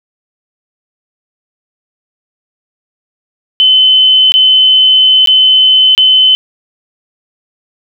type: tone with dropouts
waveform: sine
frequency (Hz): 3045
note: F#7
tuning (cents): +49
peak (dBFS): -3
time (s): 3.6-6.35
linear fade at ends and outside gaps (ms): 0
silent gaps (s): 4.32-4.34 / 5.26-5.273 / 5.95-5.978
effects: none